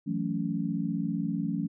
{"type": "chord", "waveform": "sine", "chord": "F# minor seventh", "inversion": "third", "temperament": "equal with one note detuned", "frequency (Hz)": [164.81, 185, 220, 280.4], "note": ["E3", "F#3", "A3", "C#4"], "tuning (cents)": [0, 0, 0, 20], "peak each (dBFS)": -33, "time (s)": [0.06, 1.68], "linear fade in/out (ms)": 20, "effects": []}